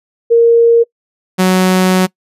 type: tone pair in turn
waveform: sine / sawtooth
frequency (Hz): 465.4 / 185.44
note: A#4 / F#3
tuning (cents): -3 / +4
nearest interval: octave + major third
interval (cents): 1593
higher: first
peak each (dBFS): -4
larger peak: neither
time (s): 0.3-0.84 / 1.38-2.07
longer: second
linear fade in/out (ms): 20
effects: noise-tail reverb RT60 0.1 s tail -24 dB re dry + resampled to 32000 Hz